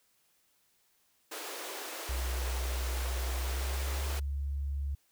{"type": "high-pass noise", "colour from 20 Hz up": "pink", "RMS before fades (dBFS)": -41, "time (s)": [1.31, 4.2], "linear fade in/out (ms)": 10, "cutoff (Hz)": 320, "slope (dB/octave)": 48}
{"type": "tone with pitch glide", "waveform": "sine", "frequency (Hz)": [62.9, 70.2], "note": ["B1", "C#2"], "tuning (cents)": [32, 22], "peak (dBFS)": -31, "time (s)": [2.09, 4.95], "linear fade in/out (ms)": 5, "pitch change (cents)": 190, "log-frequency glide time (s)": [3.31, 4.12]}
{"effects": ["white hiss -71 dBFS RMS until 5.11 s"]}